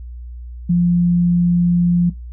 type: tone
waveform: sine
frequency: 174.61 Hz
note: F3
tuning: in tune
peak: -11 dBFS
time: 0.69-2.1 s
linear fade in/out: 10 ms
effects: noise-tail reverb RT60 0.2 s tail -19 dB re dry + added 60 Hz sine -29 dBFS peak until 2.32 s